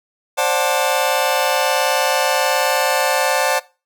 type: chord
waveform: sawtooth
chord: D dominant seventh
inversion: third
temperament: just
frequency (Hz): 528.6 / 587.3 / 734.2 / 881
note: C5 / D5 / F#5 / A5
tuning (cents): +18 / 0 / -14 / +2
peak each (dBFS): -17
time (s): 0.37-3.6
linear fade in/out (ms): 20
effects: noise-tail reverb RT60 0.3 s tail -20 dB re dry